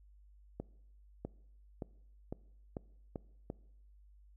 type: accelerating click train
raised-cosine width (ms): 2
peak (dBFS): -26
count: 7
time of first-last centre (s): 0.6-3.501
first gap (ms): 650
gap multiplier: 0.88
effects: noise-tail reverb RT60 0.8 s tail -22 dB re dry + added 50 Hz sine -58 dBFS peak until 4.36 s